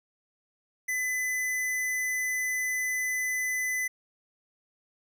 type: tone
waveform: square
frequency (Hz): 2010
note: B6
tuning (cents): +30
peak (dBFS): -28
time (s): 0.88-3.88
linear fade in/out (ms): 10
effects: none